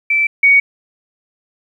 sine tone pair in turn, 2325 / 2240 Hz, D7 / C#7, -18 / +18 cents, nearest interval minor second, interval 64 cents, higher first, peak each -11 / -6 dBFS, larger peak second, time 0.1-0.27 / 0.43-0.6 s, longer neither, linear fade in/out 5 ms, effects 8-bit

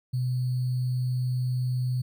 sine tone with sample-and-hold, 126.2 Hz, B2, 38 cents sharp, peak -24 dBFS, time 0.13-2.02 s, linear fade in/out 10 ms, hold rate 4410 Hz, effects none

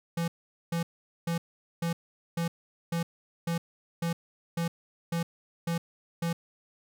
square tone bursts, 168.4 Hz, E3, 37 cents sharp, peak -28 dBFS, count 12, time 0.17-6.33 s, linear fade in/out 5 ms, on 110 ms, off 440 ms, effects none

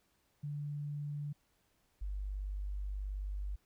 sine tone pair in turn, 146.1 / 49.32 Hz, D3 / G1, -9 / +11 cents, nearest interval octave + perfect fifth, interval 1880 cents, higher first, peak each -37 / -36 dBFS, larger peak second, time 0.43-1.33 / 2.01-3.56 s, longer second, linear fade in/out 10 ms, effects pink hiss -75 dBFS RMS until 3.65 s

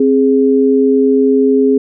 sine tone pair together, 264.7 / 415.5 Hz, C4 / G#4, +20 / +1 cents, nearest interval minor sixth, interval 781 cents, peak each -10 dBFS, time 0-1.78 s, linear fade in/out 5 ms, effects none

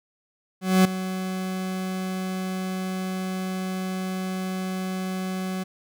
40% pulse tone with ADSR envelope, 186.9 Hz, F#3, 18 cents sharp, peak -12 dBFS, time 0.61-5.64 s, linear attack 240 ms, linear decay 4 ms, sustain -14 dB, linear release 15 ms, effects none

